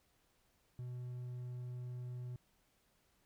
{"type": "tone", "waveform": "triangle", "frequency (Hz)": 123.9, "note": "B2", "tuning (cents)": 6, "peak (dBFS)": -40, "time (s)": [0.79, 2.36], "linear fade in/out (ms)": 0, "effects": ["pink hiss -75 dBFS RMS until 3.25 s"]}